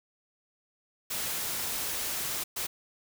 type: noise bursts at uneven times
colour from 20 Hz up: white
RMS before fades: -33 dBFS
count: 2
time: 1.1-2.44 / 2.56-2.67 s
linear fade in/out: 10 ms
effects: none